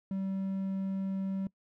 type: tone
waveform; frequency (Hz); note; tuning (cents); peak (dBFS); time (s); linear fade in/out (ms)
triangle; 192.7; G3; -29; -29; 0.11-1.47; 2
effects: noise-tail reverb RT60 0.1 s tail -22 dB re dry